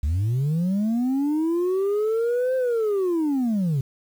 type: linear two-way sweep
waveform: sine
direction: up then down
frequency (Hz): 67.6 to 523.3 to 127.4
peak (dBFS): -17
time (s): 0.03-3.81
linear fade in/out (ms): 5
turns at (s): 2.56
effects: tanh soft clip ceiling -19 dBFS + 8-bit